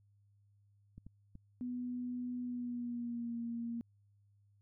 clicks, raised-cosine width 5 ms, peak -38 dBFS, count 3, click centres 0.98 / 1.066 / 1.354 s
sine tone with pitch glide, 246.9 to 233.7 Hz, B3 to A#3, 0 to +5 cents, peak -37 dBFS, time 1.61-3.81 s, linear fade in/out 0 ms, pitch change -95 cents, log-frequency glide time 2.41-3.37 s
effects added 101 Hz sine -66 dBFS peak until 4.61 s

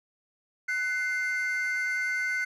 triangle tone pair together, 1496.8 / 2094 Hz, F#6 / C7, +20 / +1 cents, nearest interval tritone, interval 581 cents, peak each -27 dBFS, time 0.68-2.45 s, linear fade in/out 10 ms, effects tanh soft clip ceiling -19 dBFS

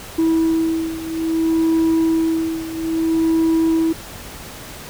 sine beating tone pair, 325 / 325.6 Hz, E4 / E4, -24 / -21 cents, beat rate 0.6 Hz, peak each -15 / -18 dBFS, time 0.18-3.93 s, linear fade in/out 10 ms, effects tanh soft clip ceiling -12 dBFS + pink hiss -35 dBFS RMS until 4.89 s

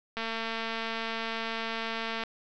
click train, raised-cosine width 0.3 ms, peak -18 dBFS, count 468, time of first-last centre 0.17-2.236 s, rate 226 Hz, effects resampled to 16000 Hz + 9-bit

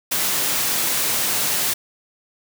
white high-pass noise, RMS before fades -21 dBFS, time 0.11-1.74 s, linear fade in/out 10 ms, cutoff 100 Hz, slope 12 dB/octave, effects none

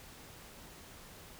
silence, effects pink hiss -53 dBFS RMS until 1.39 s

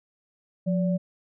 sine tone pair together, 178.4 / 576.3 Hz, F3 / D5, +37 / -33 cents, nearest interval octave + minor sixth, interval 2030 cents, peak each -22 / -30 dBFS, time 0.66-0.98 s, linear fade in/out 20 ms, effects none

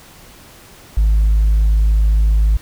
triangle tone with tanh clipping, 52.8 Hz, G#1, 29 cents sharp, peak -10 dBFS, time 0.97-2.57 s, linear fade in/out 5 ms, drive 6 dB, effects pink hiss -42 dBFS RMS until 2.61 s

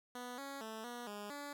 10% pulse tone with pitch steps, 246.5 / 277 / 220.5 / 241.4 / 206.2 / 287.4 Hz, B3 / C#4 / A3 / B3 / G#3 / D4, -3 / -1 / +4 / -39 / -12 / -37 cents, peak -36 dBFS, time 0.15-1.53 s, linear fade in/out 2 ms, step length 230 ms, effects none

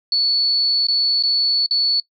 sine tone with dropouts, 4435 Hz, C#8, in tune, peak -14 dBFS, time 0.12-2 s, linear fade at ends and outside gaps 2 ms, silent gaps 0.869-0.884 / 1.226-1.235 / 1.662-1.709 s, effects noise-tail reverb RT60 0.1 s tail -22 dB re dry

